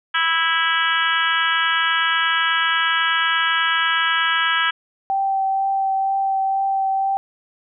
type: harmonic tone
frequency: 328.2 Hz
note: E4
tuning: 8 cents flat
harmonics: 3 / 4 / 5 / 6 / 7 / 8 / 9 / 10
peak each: -27 / -22 / -20 / -28 / -28 / -33 / -25 / -27 dBFS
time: 0.14-4.71 s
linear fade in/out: 10 ms
type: tone with vibrato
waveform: sine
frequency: 777 Hz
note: G5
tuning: 16 cents flat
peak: -17 dBFS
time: 5.1-7.17 s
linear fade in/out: 0 ms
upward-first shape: triangle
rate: 2.1 Hz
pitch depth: 12 cents each way
effects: none